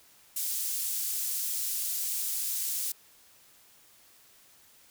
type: high-pass noise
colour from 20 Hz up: pink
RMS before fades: -32 dBFS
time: 0.36-2.92 s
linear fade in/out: 5 ms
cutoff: 8200 Hz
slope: 12 dB/octave
effects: white hiss -59 dBFS RMS until 4.9 s